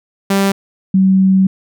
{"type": "tone pair in turn", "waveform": ["sawtooth", "sine"], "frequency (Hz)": [196.5, 190.36], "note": ["G3", "F#3"], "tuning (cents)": [4, 49], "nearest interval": "minor second", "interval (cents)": 55, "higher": "first", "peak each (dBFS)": [-7, -7], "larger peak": "neither", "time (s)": [[0.3, 0.52], [0.94, 1.47]], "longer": "second", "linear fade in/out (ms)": 5, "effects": []}